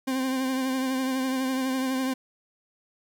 40% pulse tone with vibrato, 261.6 Hz, C4, in tune, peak -24 dBFS, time 0.07-2.14 s, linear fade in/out 10 ms, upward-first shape triangle, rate 12 Hz, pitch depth 39 cents each way, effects 11-bit

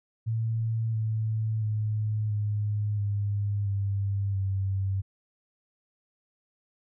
sine tone with pitch steps, 112.8 / 109.97 / 107.21 / 104.52 / 101.9 / 99.34 / 96.85 Hz, A2 / A2 / A2 / G#2 / G#2 / G2 / G2, +44 / 0 / -44 / +12 / -32 / +24 / -20 cents, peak -25 dBFS, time 0.26-5.02 s, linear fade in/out 20 ms, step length 680 ms, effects none

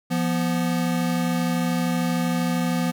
square tone pair together, 172.86 / 245.8 Hz, F3 / B3, -17 / -8 cents, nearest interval tritone, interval 609 cents, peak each -24 / -25 dBFS, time 0.1-2.92 s, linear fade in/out 20 ms, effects none

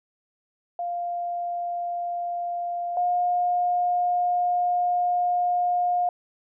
sine tone pair in turn, 698.5 / 711.9 Hz, F5 / F5, 0 / +33 cents, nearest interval unison, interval 33 cents, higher second, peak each -26 / -20 dBFS, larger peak second, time 0.79-2.97 / 2.97-6.09 s, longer second, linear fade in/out 2 ms, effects none

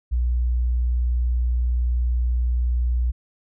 sine tone, 60.6 Hz, B1, 32 cents flat, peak -18 dBFS, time 0.11-3.12 s, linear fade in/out 20 ms, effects none

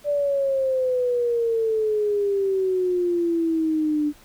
sine exponential sweep, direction down, 587.3 to 293.7 Hz, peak -19 dBFS, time 0.04-4.13 s, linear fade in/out 50 ms, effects pink hiss -52 dBFS RMS until 4.24 s

